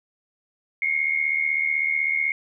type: tone pair together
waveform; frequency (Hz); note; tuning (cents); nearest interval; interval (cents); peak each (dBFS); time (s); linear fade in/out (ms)
sine; 2141 / 2217; C7 / C#7; +39 / 0; minor second; 61; -22 / -25; 0.82-2.32; 2
effects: none